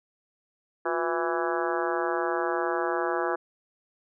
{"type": "harmonic tone with a mistuned harmonic", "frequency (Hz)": 165.7, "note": "E3", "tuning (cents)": 9, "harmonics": [2, 3, 4, 5, 6, 7, 8, 9, 10], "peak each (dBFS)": [-30, -32, -33, -34, -35, -35, -36, -37, -37], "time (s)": [0.85, 3.36], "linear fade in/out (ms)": 10, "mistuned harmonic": 2, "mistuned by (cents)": 120, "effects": []}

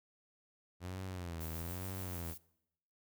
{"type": "tone with vibrato", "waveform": "sawtooth", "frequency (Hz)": 87.2, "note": "F2", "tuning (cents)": -2, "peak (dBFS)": -37, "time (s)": [0.8, 2.35], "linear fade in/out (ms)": 50, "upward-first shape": "sine", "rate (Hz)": 1.1, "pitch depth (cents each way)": 140}
{"type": "noise with tremolo", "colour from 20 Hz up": "violet", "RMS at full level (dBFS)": -47, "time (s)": [1.4, 2.38], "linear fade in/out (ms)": 10, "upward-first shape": "sine", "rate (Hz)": 7, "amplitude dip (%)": 30}
{"effects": ["noise-tail reverb RT60 0.8 s tail -22 dB re dry"]}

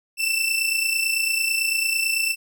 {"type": "tone pair together", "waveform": "sawtooth", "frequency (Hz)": [2653, 2682], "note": ["E7", "E7"], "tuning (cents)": [10, 29], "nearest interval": "unison", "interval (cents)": 19, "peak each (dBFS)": -20, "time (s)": [0.17, 2.36], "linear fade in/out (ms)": 50, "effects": []}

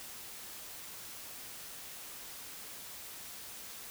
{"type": "silence", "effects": ["white hiss -47 dBFS RMS until 3.9 s"]}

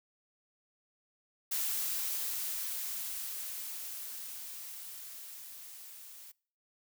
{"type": "noise with level ramp", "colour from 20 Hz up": "blue", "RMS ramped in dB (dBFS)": [-33, -51], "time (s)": [1.51, 6.32], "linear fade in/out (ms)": 10, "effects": ["noise-tail reverb RT60 0.5 s tail -25 dB re dry"]}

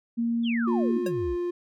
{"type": "tone", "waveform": "sine", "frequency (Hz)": 233.1, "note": "A#3", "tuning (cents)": 0, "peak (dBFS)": -23, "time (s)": [0.17, 0.99], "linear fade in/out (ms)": 20}
{"type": "exponential sweep", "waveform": "sine", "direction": "down", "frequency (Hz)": [3584, 49.95], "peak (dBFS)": -31, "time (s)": [0.43, 1.37], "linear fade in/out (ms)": 50}
{"type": "tone with pitch glide", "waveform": "triangle", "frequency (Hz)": [355.6, 351.5], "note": ["F4", "F4"], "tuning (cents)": [31, 11], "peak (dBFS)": -24, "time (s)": [0.67, 1.51], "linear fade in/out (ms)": 10, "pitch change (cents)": -20, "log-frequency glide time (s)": [1.12, 1.32]}
{"type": "tone with exponential decay", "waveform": "square", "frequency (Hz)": 547, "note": "C#5", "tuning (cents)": -23, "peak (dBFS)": -27, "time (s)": [1.06, 1.14], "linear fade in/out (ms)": 5, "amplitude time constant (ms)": 16}
{"effects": []}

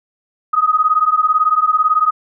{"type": "beating tone pair", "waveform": "sine", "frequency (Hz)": [1244.5, 1262.5], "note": ["D#6", "D#6"], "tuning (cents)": [0, 25], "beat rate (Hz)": 18, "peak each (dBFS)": -14, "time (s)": [0.53, 2.11], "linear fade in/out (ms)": 10, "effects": []}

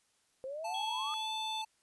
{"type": "exponential sweep", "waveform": "sine", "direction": "up", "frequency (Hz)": [513, 1244.5], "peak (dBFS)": -38, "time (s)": [0.44, 1.14], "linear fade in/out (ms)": 0}
{"type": "tone", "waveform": "square", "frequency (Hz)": 876, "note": "A5", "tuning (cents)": -8, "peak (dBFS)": -38, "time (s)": [0.64, 1.65], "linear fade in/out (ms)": 10}
{"type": "tone with pitch glide", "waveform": "sine", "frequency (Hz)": [3331, 3529], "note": ["G#7", "A7"], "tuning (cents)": [4, 4], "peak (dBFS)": -38, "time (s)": [0.74, 1.62], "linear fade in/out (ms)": 5, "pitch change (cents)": 100, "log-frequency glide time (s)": [1.07, 1.32]}
{"effects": ["white hiss -73 dBFS RMS until 1.82 s", "resampled to 24000 Hz"]}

